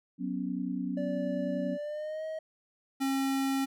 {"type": "chord", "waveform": "sine", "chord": "F# suspended fourth", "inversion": "none", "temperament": "equal", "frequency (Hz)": [185, 246.9, 277.2], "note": ["F#3", "B3", "C#4"], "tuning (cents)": [0, 0, 0], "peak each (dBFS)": -35, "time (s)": [0.18, 1.78], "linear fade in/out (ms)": 50}
{"type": "tone with pitch glide", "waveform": "triangle", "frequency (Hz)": [580, 632.5], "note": ["D5", "D#5"], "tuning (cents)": [-22, 28], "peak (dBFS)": -32, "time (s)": [0.97, 2.39], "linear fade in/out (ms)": 5, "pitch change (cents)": 150, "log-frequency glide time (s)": [1.72, 2.25]}
{"type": "tone", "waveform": "square", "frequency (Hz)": 270, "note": "C#4", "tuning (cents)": -45, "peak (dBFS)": -28, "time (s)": [3, 3.66], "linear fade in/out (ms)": 20}
{"effects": []}